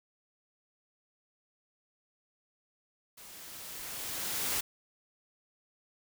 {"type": "noise with level ramp", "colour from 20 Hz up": "white", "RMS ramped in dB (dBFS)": [-51, -31], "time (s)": [3.17, 4.61], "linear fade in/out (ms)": 10, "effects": []}